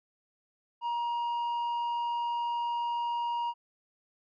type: tone with tanh clipping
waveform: sine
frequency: 947 Hz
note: A#5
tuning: 27 cents sharp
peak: -30 dBFS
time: 0.81-3.54 s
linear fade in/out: 50 ms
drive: 5 dB
effects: none